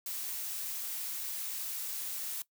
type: noise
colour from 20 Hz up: blue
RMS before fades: -38 dBFS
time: 0.06-2.42 s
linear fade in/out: 2 ms
effects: noise-tail reverb RT60 0.1 s tail -19 dB re dry